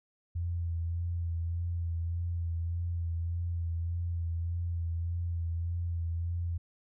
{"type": "tone with vibrato", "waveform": "sine", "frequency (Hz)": 84.9, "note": "F2", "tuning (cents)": -48, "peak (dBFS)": -30, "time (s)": [0.35, 6.58], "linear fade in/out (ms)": 10, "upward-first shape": "sine", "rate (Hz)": 1.7, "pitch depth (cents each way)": 28, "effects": []}